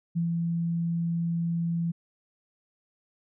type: tone with ADSR envelope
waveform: sine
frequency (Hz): 168.5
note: E3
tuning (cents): +38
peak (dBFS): -23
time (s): 0.15-1.92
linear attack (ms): 21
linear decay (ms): 110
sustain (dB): -2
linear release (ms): 14
effects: none